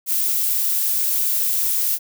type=noise; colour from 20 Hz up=violet; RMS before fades=-20 dBFS; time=0.06-1.99 s; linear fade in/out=50 ms; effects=none